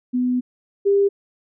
sine tone pair in turn, 249.6 / 399.4 Hz, B3 / G4, +19 / +32 cents, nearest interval minor sixth, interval 813 cents, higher second, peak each -17 / -13 dBFS, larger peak second, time 0.13-0.41 / 0.85-1.09 s, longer first, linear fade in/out 20 ms, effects none

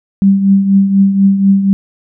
sine tone with tremolo, 196 Hz, G3, in tune, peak -3 dBFS, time 0.22-1.73 s, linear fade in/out 0 ms, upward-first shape triangle, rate 4.1 Hz, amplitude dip 65%, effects none

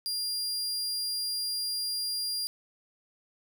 sawtooth tone, 4800 Hz, D8, 37 cents sharp, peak -27 dBFS, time 0.06-2.47 s, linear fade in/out 0 ms, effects none

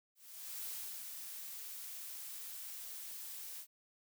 blue noise with ADSR envelope, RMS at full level -43 dBFS, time 0.15-3.67 s, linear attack 500 ms, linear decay 380 ms, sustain -4 dB, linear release 74 ms, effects none

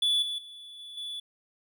triangle tone with level steps, 3446 Hz, A7, 37 cents flat, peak -21 / -29 / -42 / -40 / -33 dBFS, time 0.02-1.2 s, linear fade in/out 5 ms, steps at 0.22 / 0.38 / 0.79 / 0.97 s, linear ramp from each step 5 ms, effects none

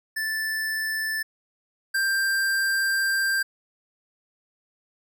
square tone pair in turn, 1758 / 1581.3 Hz, A6 / G6, -2 / +15 cents, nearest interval major second, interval 183 cents, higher first, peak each -26 / -22 dBFS, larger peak second, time 0.16-1.23 / 1.94-3.43 s, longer second, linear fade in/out 10 ms, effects none

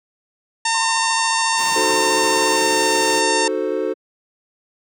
harmonic tone, 909 Hz, A#5, 44 cents flat, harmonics 1 / 2 / 3 / 4 / 5 / 6 / 7 / 8 / 9 / 10, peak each -20 / -24 / -26 / -29 / -28 / -27 / -29 / -29 / -33 / -30 dBFS, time 0.65-3.48 s, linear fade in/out 5 ms
sine tone with vibrato, 1033 Hz, C6, 22 cents flat, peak -26 dBFS, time 0.74-2.57 s, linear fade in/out 5 ms, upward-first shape triangle, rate 14 Hz, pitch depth 77 cents each way
pink noise, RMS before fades -31 dBFS, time 1.56-3.23 s, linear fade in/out 50 ms
triangle chord, D# diminished seventh, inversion none, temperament equal with one note detuned, 307.6 / 370 / 440 / 523.3 Hz, D#4 / F#4 / A4 / C5, -20 / 0 / 0 / 0 cents, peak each -24 / -22 / -21 / -23 dBFS, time 1.75-3.94 s, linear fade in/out 20 ms
effects high-pass 200 Hz 12 dB/octave

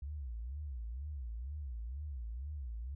sine tone with vibrato, 64.8 Hz, C2, 16 cents flat, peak -39 dBFS, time 0.02-2.95 s, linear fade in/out 5 ms, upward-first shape sine, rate 2.1 Hz, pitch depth 270 cents each way, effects none

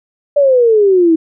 sine exponential sweep, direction down, 587.3 to 316.3 Hz, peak -6 dBFS, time 0.36-1.16 s, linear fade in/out 10 ms, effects none

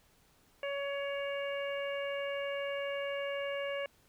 harmonic tone, 561 Hz, C#5, 21 cents sharp, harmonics 1 / 2 / 3 / 4 / 5, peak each -35 / -46 / -44 / -44 / -45 dBFS, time 0.63-3.86 s, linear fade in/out 2 ms, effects pink hiss -67 dBFS RMS until 4.08 s

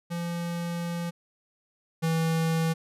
square tone pair in turn, 171.3 / 162.95 Hz, F3 / E3, -33 / -20 cents, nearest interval minor second, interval 87 cents, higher first, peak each -30 / -24 dBFS, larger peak second, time 0.1-1.11 / 2.02-2.74 s, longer first, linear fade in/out 20 ms, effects resampled to 32000 Hz

